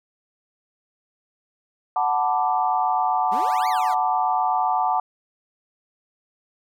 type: chord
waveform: sine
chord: B minor seventh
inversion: second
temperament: equal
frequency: 740 / 880 / 987.8 / 1174.7 Hz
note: F#5 / A5 / B5 / D6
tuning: 0 / 0 / 0 / 0 cents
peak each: -22 / -23 / -28 / -26 dBFS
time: 1.96-5 s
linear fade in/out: 2 ms
type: exponential two-way sweep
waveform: 25% pulse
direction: up then down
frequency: 174.61 to 2356 to 587 Hz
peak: -28 dBFS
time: 3.31-3.95 s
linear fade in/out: 20 ms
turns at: 3.68 s
effects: none